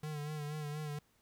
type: tone with vibrato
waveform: square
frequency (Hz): 150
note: D3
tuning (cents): +37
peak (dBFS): -39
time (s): 0.03-0.99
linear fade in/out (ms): 5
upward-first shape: sine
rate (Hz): 4.2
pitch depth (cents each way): 46
effects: pink hiss -72 dBFS RMS until 1.21 s